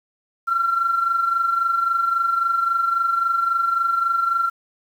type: tone with amplitude modulation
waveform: sine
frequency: 1364 Hz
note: F6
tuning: 41 cents flat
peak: -14 dBFS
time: 0.47-4.5 s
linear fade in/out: 20 ms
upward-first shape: sine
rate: 23.7 Hz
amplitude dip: 60%
effects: tanh soft clip ceiling -10 dBFS + 8-bit